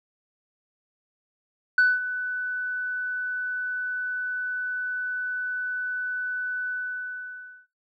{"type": "tone with ADSR envelope", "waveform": "sine", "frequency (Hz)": 1495, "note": "F#6", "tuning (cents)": 17, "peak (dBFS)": -12, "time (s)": [1.78, 7.67], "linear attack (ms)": 3, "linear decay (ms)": 210, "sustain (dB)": -14, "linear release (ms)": 980, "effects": ["noise-tail reverb RT60 0.3 s tail -22 dB re dry", "tanh soft clip ceiling -13 dBFS"]}